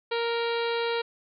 harmonic tone with a mistuned harmonic, 466.2 Hz, A#4, in tune, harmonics 1 / 2 / 3 / 4 / 5 / 6 / 7 / 8 / 9 / 10, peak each -27 / -33 / -36 / -40 / -38 / -40 / -41 / -40 / -43 / -48 dBFS, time 0.11-1.02 s, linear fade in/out 10 ms, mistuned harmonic 8, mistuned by +63 cents, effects none

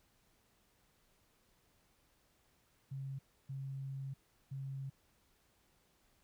sine tone bursts at uneven times, 135.7 Hz, C#3, 36 cents flat, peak -40 dBFS, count 3, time 2.91-3.19 / 3.49-4.14 / 4.51-4.9 s, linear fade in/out 10 ms, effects pink hiss -73 dBFS RMS until 6.23 s

